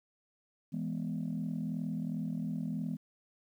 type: chord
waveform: sine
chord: E major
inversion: none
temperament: equal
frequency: 164.81 / 207.7 / 246.9 Hz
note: E3 / G#3 / B3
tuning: 0 / 0 / 0 cents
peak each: -36 / -37 / -37 dBFS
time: 0.72-2.97 s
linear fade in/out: 20 ms
effects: tanh soft clip ceiling -27 dBFS + 11-bit